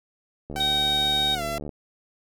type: click train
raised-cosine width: 2 ms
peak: -22 dBFS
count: 89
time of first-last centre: 0.5-1.692 s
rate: 73.8 Hz
type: tone with pitch glide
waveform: sawtooth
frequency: 767 to 675.5 Hz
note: G5 to E5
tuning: -38 to +42 cents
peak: -24 dBFS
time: 0.56-1.58 s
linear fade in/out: 0 ms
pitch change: -220 cents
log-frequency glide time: 1.34-1.42 s
type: tone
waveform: sine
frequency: 3740 Hz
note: A#7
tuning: 5 cents sharp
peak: -21 dBFS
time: 0.6-1.35 s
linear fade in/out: 5 ms
effects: none